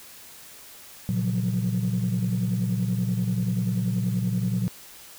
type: chord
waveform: sine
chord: Gb major seventh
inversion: first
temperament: equal with one note detuned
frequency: 116.54 / 136.6 / 174.61 / 185 Hz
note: Bb2 / Db3 / F3 / Gb3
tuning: 0 / -25 / 0 / 0 cents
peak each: -25 / -31 / -29 / -25 dBFS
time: 1.09-4.68 s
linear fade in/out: 0 ms
effects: tanh soft clip ceiling -17 dBFS + white hiss -46 dBFS RMS until 5.18 s